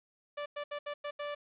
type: tone bursts at uneven times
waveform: sawtooth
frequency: 584 Hz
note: D5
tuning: 10 cents flat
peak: -32 dBFS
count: 6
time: 0.37-0.46 / 0.56-0.64 / 0.71-0.79 / 0.86-0.94 / 1.04-1.11 / 1.19-1.35 s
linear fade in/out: 10 ms
effects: resampled to 8000 Hz + 10-bit